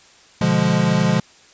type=chord; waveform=square; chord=B diminished seventh; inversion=none; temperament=equal; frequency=123.47 / 146.83 / 174.61 / 207.7 Hz; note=B2 / D3 / F3 / Ab3; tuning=0 / 0 / 0 / 0 cents; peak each=-24 / -22 / -19 / -21 dBFS; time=0.41-1.2 s; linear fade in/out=5 ms; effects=white hiss -49 dBFS RMS until 1.53 s + resampled to 16000 Hz